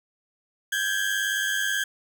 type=tone pair together; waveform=35% pulse; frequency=1573 / 1671.4 Hz; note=G6 / G#6; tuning=+6 / +11 cents; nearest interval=minor second; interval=105 cents; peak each=-25 dBFS; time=0.72-1.84 s; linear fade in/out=5 ms; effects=none